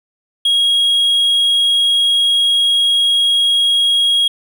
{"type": "tone", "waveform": "triangle", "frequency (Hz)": 3290, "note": "G#7", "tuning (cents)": -17, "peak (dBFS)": -9, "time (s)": [0.45, 4.28], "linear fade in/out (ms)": 5, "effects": []}